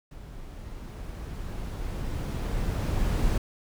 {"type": "noise with level ramp", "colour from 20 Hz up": "brown", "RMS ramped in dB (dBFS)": [-43, -24], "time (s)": [0.11, 3.38], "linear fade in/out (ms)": 5, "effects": []}